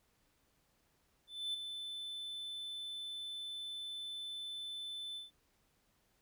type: tone with ADSR envelope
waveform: triangle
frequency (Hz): 3520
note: A7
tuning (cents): 0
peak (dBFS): -33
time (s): 1.27-5.31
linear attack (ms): 270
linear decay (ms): 9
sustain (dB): -7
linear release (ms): 150
effects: pink hiss -75 dBFS RMS until 6.21 s